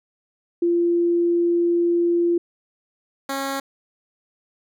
sine / 10% pulse tone pair in turn, 344.1 / 273.1 Hz, F4 / C#4, -26 / -26 cents, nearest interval major third, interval 400 cents, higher first, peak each -16 dBFS, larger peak neither, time 0.62-2.38 / 3.29-3.6 s, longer first, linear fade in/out 5 ms, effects none

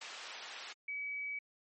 white band-pass noise, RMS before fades -48 dBFS, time 0.01-0.73 s, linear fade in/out 5 ms, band 620 to 4000 Hz, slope 12 dB/octave
sine tone, 2279 Hz, C#7, 47 cents sharp, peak -37 dBFS, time 0.88-1.39 s, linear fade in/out 5 ms
effects MP3 32 kbps

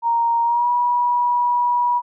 sine tone with pitch glide, 932.3 to 969.6 Hz, A#5 to B5, 0 to -32 cents, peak -15 dBFS, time 0.02-2.02 s, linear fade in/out 50 ms, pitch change +68 cents, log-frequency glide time 0.43-0.69 s, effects none

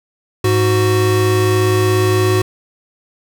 square tone pair together, 104.37 / 370 Hz, G#2 / F#4, +9 / 0 cents, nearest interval octave + minor seventh, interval 2191 cents, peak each -15 dBFS, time 0.44-2.42 s, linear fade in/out 5 ms, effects none

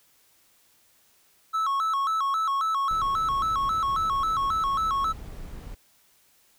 triangle tone with vibrato, 1200 Hz, D6, 37 cents sharp, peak -21 dBFS, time 1.53-5.13 s, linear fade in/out 20 ms, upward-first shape square, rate 3.7 Hz, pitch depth 150 cents each way
brown noise, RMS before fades -39 dBFS, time 2.9-5.75 s, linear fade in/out 10 ms
effects white hiss -62 dBFS RMS until 6.58 s

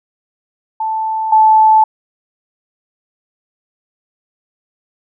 sine tone pair in turn, 880 / 872.4 Hz, A5 / A5, 0 / -15 cents, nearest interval unison, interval 15 cents, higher first, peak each -15 / -5 dBFS, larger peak second, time 0.8-1.32 / 1.32-1.84 s, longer neither, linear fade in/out 5 ms, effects none

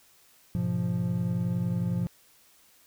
triangle chord, F diminished, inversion first, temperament equal, 103.83 / 123.47 / 174.61 Hz, Ab2 / Cb3 / F3, 0 / 0 / 0 cents, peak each -31 / -29 / -26 dBFS, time 0.55-2.07 s, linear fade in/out 0 ms, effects white hiss -60 dBFS RMS until 2.86 s

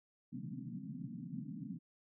pink band-pass noise, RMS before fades -45 dBFS, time 0.32-1.79 s, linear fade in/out 20 ms, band 130 to 280 Hz, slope 96 dB/octave, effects none

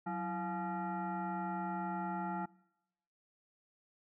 sine tone with frequency modulation, 333.9 Hz, E4, 22 cents sharp, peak -35 dBFS, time 0.06-2.46 s, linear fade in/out 10 ms, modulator 519 Hz, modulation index 1.8, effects noise-tail reverb RT60 0.9 s tail -24 dB re dry

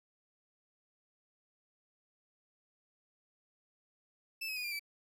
30% pulse tone with pitch steps, 2637 / 2552 / 2469 / 2389 / 2312 Hz, E7 / D#7 / D#7 / D7 / D7, 0 / +43 / -14 / +29 / -28 cents, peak -34 dBFS, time 4.41-4.795 s, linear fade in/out 10 ms, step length 77 ms, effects none

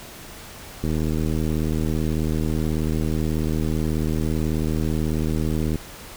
click train, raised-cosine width 3 ms, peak -12 dBFS, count 386, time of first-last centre 0.84-5.757 s, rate 78.3 Hz, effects pink hiss -40 dBFS RMS until 6.16 s

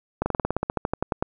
slowing click train, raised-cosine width 1 ms, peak -9 dBFS, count 16, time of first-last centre 0.22-1.225 s, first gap 40 ms, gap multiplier 1.07, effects none

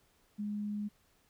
sine tone, 207.7 Hz, G#3, in tune, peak -34 dBFS, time 0.38-0.89 s, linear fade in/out 20 ms, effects pink hiss -70 dBFS RMS until 1.29 s

